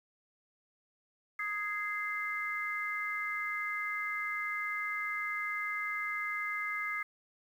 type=harmonic tone; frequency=415.3 Hz; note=G#4; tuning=in tune; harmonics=3 / 4 / 5; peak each=-39 / -40 / -35 dBFS; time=1.39-7.03 s; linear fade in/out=5 ms; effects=10-bit